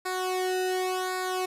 sawtooth tone with flanger, 370 Hz, F#4, in tune, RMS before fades -29 dBFS, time 0.05-1.46 s, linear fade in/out 10 ms, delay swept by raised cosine 0.33 to 0.91 ms, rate 0.9 Hz, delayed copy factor -0.85, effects resampled to 32000 Hz + 9-bit

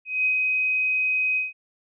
sine tone with ADSR envelope, 2519 Hz, D#7, 21 cents sharp, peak -18 dBFS, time 0.05-1.53 s, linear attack 200 ms, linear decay 100 ms, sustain -2 dB, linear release 160 ms, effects none

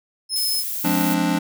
30% pulse tone, 5180 Hz, E8, 31 cents flat, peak -17 dBFS, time 0.29-0.64 s, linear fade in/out 50 ms
violet noise, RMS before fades -27 dBFS, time 0.36-1.14 s, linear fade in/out 0 ms
square chord, D half-diminished seventh, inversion first, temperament just, 176.2 / 211.4 / 264.3 / 293.7 Hz, F3 / Ab3 / C4 / D4, +16 / +31 / +18 / 0 cents, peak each -24 / -27 / -26 / -23 dBFS, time 0.84-1.39 s, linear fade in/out 10 ms
effects none

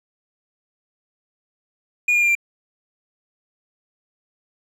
triangle tone with pitch steps, 2442 / 2418 / 2395 / 2371 Hz, D#7 / D7 / D7 / D7, -33 / +50 / +33 / +16 cents, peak -13 dBFS, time 2.08-2.352 s, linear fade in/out 5 ms, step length 68 ms, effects none

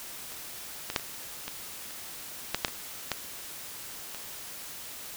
clicks, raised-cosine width 0.2 ms, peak -25 / -15 / -7 / -27 / -17 / -27 / -8 / -6 / -18 / -10 / -21 dBFS, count 11, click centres 0.32 / 0.901 / 0.962 / 0.997 / 1.48 / 1.908 / 2.546 / 2.648 / 2.682 / 3.117 / 4.147 s, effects white hiss -42 dBFS RMS until 5.16 s

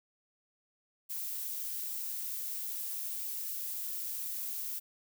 violet noise, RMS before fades -38 dBFS, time 1.09-4.8 s, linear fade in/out 20 ms, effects none

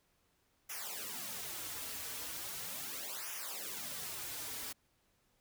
white noise with flanger, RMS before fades -43 dBFS, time 0.69-4.73 s, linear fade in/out 10 ms, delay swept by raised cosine 0.23 to 5.73 ms, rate 0.38 Hz, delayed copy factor -1, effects pink hiss -75 dBFS RMS until 5.4 s

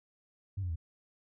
sine tone with pitch steps, 97.9 / 89.26 / 81.38 Hz, G2 / F2 / E2, -2 / +38 / -22 cents, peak -31 dBFS, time 0.57-0.759 s, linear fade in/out 10 ms, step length 63 ms, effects tanh soft clip ceiling -28 dBFS

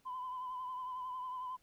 sine tone with vibrato, 1013 Hz, B5, 44 cents sharp, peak -38 dBFS, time 0.05-1.57 s, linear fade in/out 20 ms, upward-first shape triangle, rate 11 Hz, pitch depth 48 cents each way, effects tanh soft clip ceiling -35 dBFS + pink hiss -72 dBFS RMS until 1.62 s

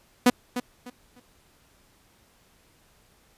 sawtooth tone with echo, 246.9 Hz, B3, in tune, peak -10 dBFS, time 0.26-0.3 s, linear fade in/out 5 ms, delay 300 ms, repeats 3, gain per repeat -12 dB, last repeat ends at 1.2 s, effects pink hiss -61 dBFS RMS until 3.37 s + resampled to 32000 Hz

